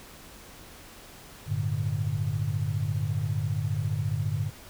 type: chord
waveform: sine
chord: G suspended second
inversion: none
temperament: equal with one note detuned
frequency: 98 / 112.57 / 146.83 Hz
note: G2 / A2 / D3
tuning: 0 / +40 / 0 cents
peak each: -30 dBFS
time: 1.46-4.51 s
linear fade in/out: 50 ms
effects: pink hiss -48 dBFS RMS until 4.69 s